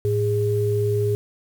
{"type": "tone pair together", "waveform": "sine", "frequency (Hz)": [108.97, 411.4], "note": ["A2", "G#4"], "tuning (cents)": [-16, -16], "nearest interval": "octave + major seventh", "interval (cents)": 2300, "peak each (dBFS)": -21, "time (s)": [0.05, 1.15], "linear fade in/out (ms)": 0, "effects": ["7-bit"]}